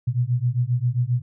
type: beating tone pair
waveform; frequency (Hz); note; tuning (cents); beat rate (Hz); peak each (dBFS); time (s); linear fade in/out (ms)
sine; 119.1 / 126.6; A#2 / B2; +38 / +43; 7.5; -22; 0.07-1.22; 10
effects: none